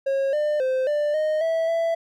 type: tone with pitch steps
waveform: triangle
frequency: 544 / 599 / 519 / 592 / 618 / 654 / 664 Hz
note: C#5 / D5 / C5 / D5 / D#5 / E5 / E5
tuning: -33 / +34 / -14 / +14 / -12 / -14 / +12 cents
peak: -18 dBFS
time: 0.06-1.95 s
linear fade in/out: 10 ms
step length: 270 ms
effects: none